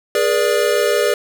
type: chord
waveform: square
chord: G# diminished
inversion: none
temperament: equal with one note detuned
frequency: 415.3 / 481.5 / 587.3 Hz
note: G#4 / B4 / D5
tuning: 0 / -44 / 0 cents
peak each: -19 dBFS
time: 0.15-1.14 s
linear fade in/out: 2 ms
effects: none